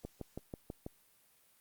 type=click train; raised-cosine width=2 ms; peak=-28 dBFS; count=6; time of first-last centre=0.05-0.864 s; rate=6.14 Hz; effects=white hiss -68 dBFS RMS until 1.6 s + Opus 48 kbps